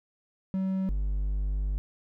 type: tone pair in turn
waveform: triangle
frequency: 190.1 / 49.8 Hz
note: F#3 / G1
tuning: +47 / +28 cents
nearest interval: octave + major seventh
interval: 2319 cents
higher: first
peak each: -24 dBFS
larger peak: neither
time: 0.54-0.89 / 0.89-1.78 s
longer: second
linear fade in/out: 0 ms
effects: none